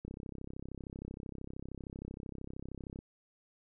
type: click train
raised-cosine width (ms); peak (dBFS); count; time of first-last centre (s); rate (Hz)
3; -30; 98; 0.05-2.989; 33
effects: none